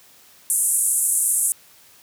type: band-pass noise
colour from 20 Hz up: white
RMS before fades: -20 dBFS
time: 0.5-1.52 s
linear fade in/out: 0 ms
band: 8100 to 11000 Hz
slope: 48 dB/octave
effects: white hiss -51 dBFS RMS until 2.02 s + high-pass 60 Hz 12 dB/octave